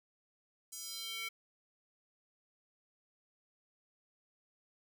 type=tone with high-pass filter sweep; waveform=square; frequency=450 Hz; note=A4; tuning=39 cents sharp; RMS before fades=-43 dBFS; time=0.72-1.29 s; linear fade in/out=10 ms; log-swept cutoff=7100 to 2100 Hz; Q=2.5; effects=none